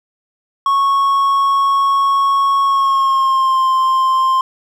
triangle tone with pitch glide, 1103 to 1049.5 Hz, C#6 to C6, -9 to +5 cents, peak -9 dBFS, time 0.66-4.41 s, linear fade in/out 2 ms, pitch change -86 cents, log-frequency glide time 2.64-3.62 s, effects none

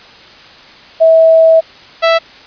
sine / sawtooth tone pair in turn, 649 / 660 Hz, E5 / E5, -27 / +2 cents, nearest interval unison, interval 29 cents, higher second, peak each -3 dBFS, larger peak neither, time 1-1.61 / 2.02-2.19 s, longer first, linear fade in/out 20 ms, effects white hiss -37 dBFS RMS until 2.46 s + resampled to 11025 Hz

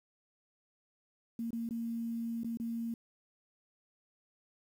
sine tone with dropouts, 230.9 Hz, A#3, 16 cents flat, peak -34 dBFS, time 1.39-2.94 s, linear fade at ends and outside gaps 2 ms, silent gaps 1.506-1.53 / 1.69-1.708 / 2.434-2.445 / 2.572-2.599 s, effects 10-bit

